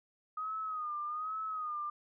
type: tone with vibrato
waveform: sine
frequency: 1244.5 Hz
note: D#6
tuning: in tune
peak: -35 dBFS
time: 0.37-1.9 s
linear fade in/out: 5 ms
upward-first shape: sine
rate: 1.2 Hz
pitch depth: 74 cents each way
effects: none